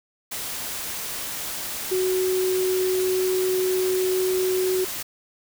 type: tone in noise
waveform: sine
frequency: 371.4 Hz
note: F#4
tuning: 7 cents sharp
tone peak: -20 dBFS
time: 1.91-4.85 s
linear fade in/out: 10 ms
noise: white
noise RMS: -31 dBFS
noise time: 0.31-5.03 s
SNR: +8 dB
effects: none